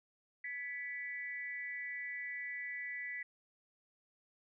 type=tone with amplitude modulation; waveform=sine; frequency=1975.5 Hz; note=B6; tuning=in tune; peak=-36 dBFS; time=0.44-3.23 s; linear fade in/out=5 ms; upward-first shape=sine; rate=280 Hz; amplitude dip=75%; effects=none